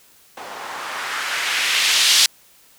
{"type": "noise with low-pass filter sweep", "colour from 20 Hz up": "violet", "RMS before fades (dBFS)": -20, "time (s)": [0.37, 2.26], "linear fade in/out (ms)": 2, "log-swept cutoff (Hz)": [700, 4300], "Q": 1.4, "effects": ["white hiss -52 dBFS RMS until 2.78 s"]}